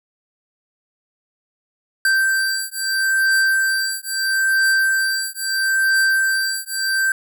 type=beating tone pair; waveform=square; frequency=1562 / 1562.76 Hz; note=G6 / G6; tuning=-7 / -6 cents; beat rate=0.76 Hz; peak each=-20 dBFS; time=2.05-7.12 s; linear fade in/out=2 ms; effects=none